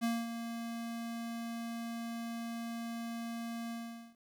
square tone with ADSR envelope, 231.8 Hz, A#3, 10 cents flat, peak -30 dBFS, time 0.01-4.16 s, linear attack 31 ms, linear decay 220 ms, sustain -9 dB, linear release 450 ms, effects 12-bit

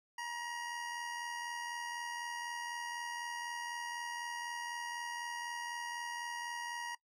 25% pulse tone with amplitude modulation, 950 Hz, A#5, 33 cents sharp, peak -34 dBFS, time 0.18-6.95 s, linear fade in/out 5 ms, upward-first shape sine, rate 84 Hz, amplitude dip 40%, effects noise-tail reverb RT60 0.1 s tail -20 dB re dry + low-pass 10000 Hz 12 dB/octave

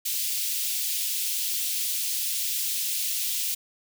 white high-pass noise, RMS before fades -28 dBFS, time 0.05-3.55 s, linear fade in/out 10 ms, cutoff 2700 Hz, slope 24 dB/octave, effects none

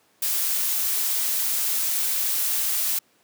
blue noise, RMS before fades -24 dBFS, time 0.22-2.99 s, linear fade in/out 5 ms, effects pink hiss -62 dBFS RMS until 3.23 s + high-pass 200 Hz 12 dB/octave

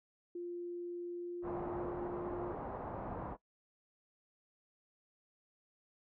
sine tone with pitch glide, 349.2 to 352.4 Hz, F4 to F4, 0 to +16 cents, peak -39 dBFS, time 0.35-2.52 s, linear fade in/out 5 ms, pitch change +16 cents, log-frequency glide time 1.12-1.86 s
white low-pass noise, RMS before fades -43 dBFS, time 1.42-3.37 s, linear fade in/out 50 ms, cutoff 960 Hz, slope 24 dB/octave
effects noise-tail reverb RT60 0.1 s tail -18 dB re dry

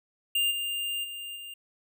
square tone with level steps, 2802 Hz, F7, 5 cents sharp, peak -24 / -30 / -37 / -40 dBFS, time 0.35-1.54 s, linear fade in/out 5 ms, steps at 0.5 / 1.03 / 1.35 s, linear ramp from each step 20 ms, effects none

